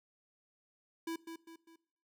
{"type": "tone with echo", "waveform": "square", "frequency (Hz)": 329.6, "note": "E4", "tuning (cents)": 0, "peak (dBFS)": -37, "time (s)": [1.07, 1.16], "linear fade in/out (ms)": 5, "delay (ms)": 200, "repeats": 3, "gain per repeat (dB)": -7, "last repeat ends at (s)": 1.76, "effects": ["noise-tail reverb RT60 0.6 s tail -21 dB re dry"]}